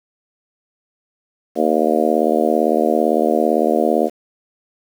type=harmonic tone; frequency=77.78 Hz; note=D#2; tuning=in tune; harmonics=3 / 4 / 5 / 6 / 7 / 8 / 9; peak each=-21 / -21 / -21 / -21 / -21 / -21 / -21 dBFS; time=1.55-4.1 s; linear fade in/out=50 ms; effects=7-bit